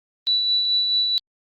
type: tone with tremolo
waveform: sine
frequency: 3951 Hz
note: B7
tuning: in tune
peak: -16 dBFS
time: 0.27-1.18 s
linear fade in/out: 0 ms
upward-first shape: sine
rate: 4.6 Hz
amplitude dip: 35%
effects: Opus 24 kbps